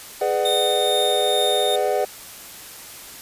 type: chord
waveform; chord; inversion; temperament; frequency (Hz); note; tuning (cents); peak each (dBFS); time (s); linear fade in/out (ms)
triangle; G# half-diminished seventh; none; just; 415.3 / 498.4 / 598 / 747.5; G#4 / B4 / D5 / F#5; 0 / +16 / +31 / +17; -22; 0.21-2.05; 5
type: tone with tremolo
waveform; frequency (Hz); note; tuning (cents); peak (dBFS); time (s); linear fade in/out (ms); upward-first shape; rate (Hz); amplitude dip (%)
45% pulse; 3664; A#7; -31; -21; 0.45-1.76; 5; triangle; 2.3; 30
effects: white hiss -39 dBFS RMS until 3.21 s + resampled to 32000 Hz